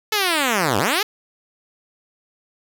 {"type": "linear two-way sweep", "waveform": "5% pulse", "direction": "down then up", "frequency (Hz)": [440.2, 91.3, 440.2], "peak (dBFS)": -6, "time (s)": [0.12, 1.03], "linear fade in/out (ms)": 5, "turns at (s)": 0.78, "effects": []}